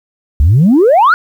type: exponential sweep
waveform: sine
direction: up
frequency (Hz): 64.1 to 1500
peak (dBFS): -3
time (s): 0.4-1.14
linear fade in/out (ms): 0
effects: tanh soft clip ceiling -2 dBFS + 7-bit